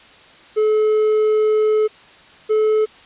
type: tone pair in turn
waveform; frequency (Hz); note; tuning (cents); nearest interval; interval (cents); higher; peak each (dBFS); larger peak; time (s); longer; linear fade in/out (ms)
triangle; 430.1 / 432; A4 / A4; -39 / -32; unison; 7; second; -11; neither; 0.56-1.88 / 2.49-2.86; first; 20
effects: white hiss -45 dBFS RMS until 3.05 s + resampled to 8000 Hz